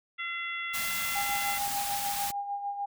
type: harmonic tone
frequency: 682 Hz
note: F5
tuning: 41 cents flat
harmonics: 2 / 3 / 4 / 5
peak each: -39 / -34 / -41 / -42 dBFS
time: 0.18-1.59 s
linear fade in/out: 20 ms
type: band-stop noise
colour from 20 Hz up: white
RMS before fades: -34 dBFS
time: 0.73-2.32 s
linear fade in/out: 20 ms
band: 270 to 580 Hz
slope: 48 dB/octave
type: tone with tremolo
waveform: sine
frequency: 807 Hz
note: G#5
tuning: 50 cents flat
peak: -29 dBFS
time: 1.15-2.86 s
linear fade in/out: 10 ms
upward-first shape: sine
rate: 6.7 Hz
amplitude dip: 55%
type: clicks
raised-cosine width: 2 ms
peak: -34 dBFS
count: 3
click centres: 1.294 / 1.679 / 2.304 s
effects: none